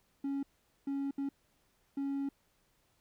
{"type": "tone bursts at uneven times", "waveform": "triangle", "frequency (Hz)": 277.2, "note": "C#4", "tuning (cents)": 0, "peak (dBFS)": -30, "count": 4, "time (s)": [[0.24, 0.43], [0.87, 1.11], [1.18, 1.29], [1.97, 2.29]], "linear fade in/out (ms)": 5, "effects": ["tanh soft clip ceiling -26 dBFS", "pink hiss -73 dBFS RMS until 3 s"]}